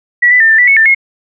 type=tone with pitch steps; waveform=sine; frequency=1938 / 1990 / 1800 / 1780 / 1965 / 2204 / 1785 / 2160 Hz; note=B6 / B6 / A6 / A6 / B6 / C#7 / A6 / C#7; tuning=-33 / +13 / +39 / +20 / -9 / -11 / +24 / -45 cents; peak=-4 dBFS; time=0.22-0.948 s; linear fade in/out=10 ms; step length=91 ms; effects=none